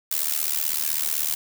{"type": "noise with amplitude modulation", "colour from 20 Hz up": "blue", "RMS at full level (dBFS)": -21, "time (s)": [0.11, 1.35], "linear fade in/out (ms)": 5, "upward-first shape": "sine", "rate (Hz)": 75.9, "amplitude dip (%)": 95, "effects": []}